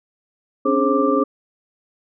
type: tone cluster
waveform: sine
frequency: 267.8 / 290.5 / 417.9 / 534 / 1178 Hz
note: C4 / D4 / G#4 / C5 / D6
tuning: +40 / -19 / +11 / +35 / +5 cents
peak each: -21 dBFS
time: 0.65-1.24 s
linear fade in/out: 10 ms
effects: none